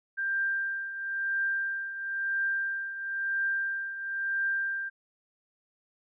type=tone with tremolo; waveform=sine; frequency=1585 Hz; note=G6; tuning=19 cents sharp; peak=-25 dBFS; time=0.17-4.9 s; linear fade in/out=20 ms; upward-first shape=triangle; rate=0.99 Hz; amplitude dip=70%; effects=none